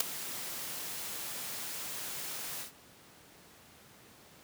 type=noise with ADSR envelope; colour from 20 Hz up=white; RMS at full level=-23 dBFS; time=0-2.72 s; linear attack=5 ms; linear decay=7 ms; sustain=-17 dB; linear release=120 ms; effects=pink hiss -57 dBFS RMS until 4.43 s + high-pass 100 Hz 12 dB/octave